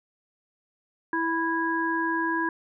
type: harmonic tone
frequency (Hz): 329.3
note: E4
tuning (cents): -2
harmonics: 1 / 3 / 5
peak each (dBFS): -28 / -28 / -28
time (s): 1.13-2.49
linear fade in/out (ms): 2
effects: none